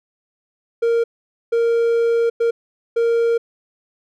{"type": "tone bursts at uneven times", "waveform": "triangle", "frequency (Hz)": 464.7, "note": "A#4", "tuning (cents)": -5, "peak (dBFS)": -12, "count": 4, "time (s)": [[0.82, 1.04], [1.52, 2.3], [2.4, 2.51], [2.96, 3.38]], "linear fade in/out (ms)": 10, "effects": []}